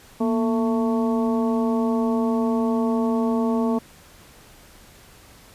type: harmonic tone with a mistuned harmonic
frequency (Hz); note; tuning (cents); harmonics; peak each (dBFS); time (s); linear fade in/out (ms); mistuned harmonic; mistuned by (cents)
222.8; A3; +22; 1 / 2 / 3 / 4 / 5; -20 / -26 / -30 / -32 / -34; 0.2-3.79; 10; 1; +93
effects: pink hiss -49 dBFS RMS until 5.54 s + resampled to 32000 Hz